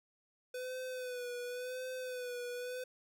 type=tone with vibrato; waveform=square; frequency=500 Hz; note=B4; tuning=21 cents sharp; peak=-40 dBFS; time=0.54-2.84 s; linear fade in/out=5 ms; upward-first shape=sine; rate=0.92 Hz; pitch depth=44 cents each way; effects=none